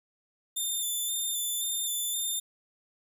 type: tone with vibrato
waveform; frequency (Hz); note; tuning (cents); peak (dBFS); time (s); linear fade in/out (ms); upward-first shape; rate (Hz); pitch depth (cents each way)
5% pulse; 3565; A7; +22; -22; 0.56-2.4; 10; square; 1.9; 21
effects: none